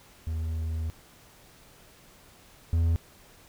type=tone pair in turn; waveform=triangle; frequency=80.4 / 83.04 Hz; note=E2 / E2; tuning=-43 / +13 cents; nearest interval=minor second; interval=56 cents; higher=second; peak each=-26 / -19 dBFS; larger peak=second; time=0.27-0.9 / 2.73-2.96 s; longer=first; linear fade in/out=0 ms; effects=pink hiss -55 dBFS RMS until 3.48 s